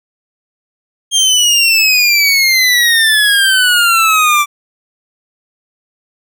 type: exponential sweep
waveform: 25% pulse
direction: down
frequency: 3226 to 1161 Hz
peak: -4 dBFS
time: 1.11-4.46 s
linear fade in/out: 50 ms
effects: none